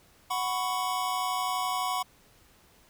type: chord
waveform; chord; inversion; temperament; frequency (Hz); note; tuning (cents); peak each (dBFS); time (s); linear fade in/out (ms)
square; F# suspended fourth; none; equal with one note detuned; 740 / 996.9 / 1108.7; F#5 / B5 / C#6; 0 / +16 / 0; -33; 0.3-2.03; 10
effects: pink hiss -60 dBFS RMS until 2.89 s